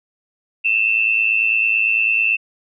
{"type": "tone pair together", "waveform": "sine", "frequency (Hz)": [2595, 2704], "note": ["E7", "E7"], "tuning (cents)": [-28, 43], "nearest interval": "minor second", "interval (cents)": 71, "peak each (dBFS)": [-18, -16], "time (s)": [0.64, 2.37], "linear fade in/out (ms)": 20, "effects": []}